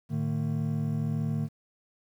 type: tone cluster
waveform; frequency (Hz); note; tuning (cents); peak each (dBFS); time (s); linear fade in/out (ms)
triangle; 109.7 / 151.4 / 224.8; A2 / D#3 / A3; -5 / -47 / +37; -31 / -27 / -31; 0.09-1.49; 50
effects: 10-bit